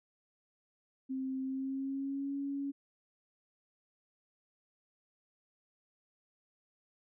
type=tone with pitch glide; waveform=sine; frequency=263.5 to 279.2 Hz; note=C4 to C#4; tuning=+12 to +13 cents; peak=-34 dBFS; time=1.09-2.72 s; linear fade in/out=20 ms; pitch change=+101 cents; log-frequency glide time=1.42-2.35 s; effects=none